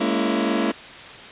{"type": "chord", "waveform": "sawtooth", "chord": "A# half-diminished seventh", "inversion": "third", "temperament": "just", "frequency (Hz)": [209.8, 233.1, 279.7, 335.6], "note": ["G#3", "A#3", "C#4", "E4"], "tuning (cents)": [18, 0, 16, 31], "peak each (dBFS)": -21, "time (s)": [0, 0.72], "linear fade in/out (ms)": 10, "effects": ["white hiss -39 dBFS RMS until 1.31 s", "resampled to 8000 Hz"]}